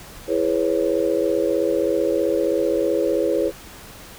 sine chord, C# minor seventh, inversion first, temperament just, 332.6 / 415.8 / 498.9 / 554.4 Hz, E4 / G#4 / B4 / C#5, +16 / +2 / +17 / 0 cents, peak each -23 dBFS, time 0.27-3.52 s, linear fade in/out 50 ms, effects pink hiss -41 dBFS RMS until 4.18 s

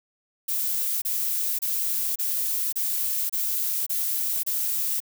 violet noise bursts, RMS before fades -26 dBFS, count 8, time 0.48-5.003 s, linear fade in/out 10 ms, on 540 ms, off 29 ms, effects none

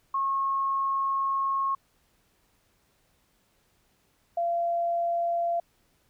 sine tone pair in turn, 1088 / 685.4 Hz, C#6 / F5, -33 / -33 cents, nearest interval minor sixth, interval 800 cents, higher first, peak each -24 dBFS, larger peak neither, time 0.14-1.75 / 4.37-5.6 s, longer first, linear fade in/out 5 ms, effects pink hiss -68 dBFS RMS until 6.09 s

